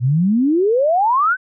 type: exponential sweep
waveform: sine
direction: up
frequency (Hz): 116.54 to 1568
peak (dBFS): -12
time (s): 0-1.37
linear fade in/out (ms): 50
effects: none